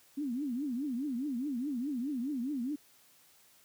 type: tone with vibrato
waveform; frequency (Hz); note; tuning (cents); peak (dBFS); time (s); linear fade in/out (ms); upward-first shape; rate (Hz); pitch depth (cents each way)
sine; 264.6; C4; +20; -32; 0.17-2.76; 10; triangle; 4.8; 270
effects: white hiss -63 dBFS RMS until 3.64 s + high-pass 60 Hz 12 dB/octave